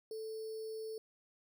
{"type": "tone with sample-and-hold", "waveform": "sine", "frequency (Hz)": 440, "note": "A4", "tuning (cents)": 0, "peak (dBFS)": -40, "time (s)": [0.11, 0.98], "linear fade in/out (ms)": 2, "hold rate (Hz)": 4900, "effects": []}